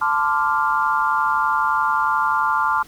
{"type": "chord", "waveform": "sine", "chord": "D minor seventh", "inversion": "second", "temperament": "equal with one note detuned", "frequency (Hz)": [880, 1031.5, 1174.7, 1396.9], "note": ["A5", "C6", "D6", "F6"], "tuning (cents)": [0, -25, 0, 0], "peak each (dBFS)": -22, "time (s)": [0.01, 2.83], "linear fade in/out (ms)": 10, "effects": ["pink hiss -47 dBFS RMS until 2.87 s"]}